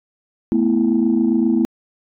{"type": "chord", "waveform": "sine", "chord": "A suspended second", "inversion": "none", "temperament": "just", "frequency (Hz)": [220, 247.5, 330], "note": ["A3", "B3", "E4"], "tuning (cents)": [0, 4, 2], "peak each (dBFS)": -17, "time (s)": [0.52, 1.65], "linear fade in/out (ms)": 0, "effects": ["tanh soft clip ceiling -7 dBFS"]}